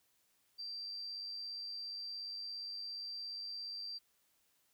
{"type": "tone with amplitude modulation", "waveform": "sine", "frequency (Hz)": 4699, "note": "D8", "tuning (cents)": 0, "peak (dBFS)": -40, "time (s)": [0.58, 3.99], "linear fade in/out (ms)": 20, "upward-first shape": "sine", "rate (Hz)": 97.2, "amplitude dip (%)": 30, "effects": ["white hiss -75 dBFS RMS until 4.73 s"]}